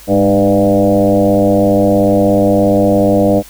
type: tone with frequency modulation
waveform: sine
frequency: 400 Hz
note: G4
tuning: 35 cents sharp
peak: -7 dBFS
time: 0.07-3.43 s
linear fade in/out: 50 ms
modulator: 97 Hz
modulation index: 2.7
effects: added 50 Hz sine -41 dBFS peak until 3.49 s + white hiss -38 dBFS RMS until 3.49 s